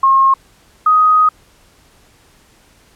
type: tone pair in turn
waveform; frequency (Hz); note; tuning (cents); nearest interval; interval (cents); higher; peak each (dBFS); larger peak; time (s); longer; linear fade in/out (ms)
sine; 1076 / 1251.8; C6 / D#6; +48 / +10; minor third; 262; second; -7; neither; 0.03-0.34 / 0.86-1.29; second; 5
effects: pink hiss -50 dBFS RMS until 2.95 s + low-pass 12000 Hz 12 dB/octave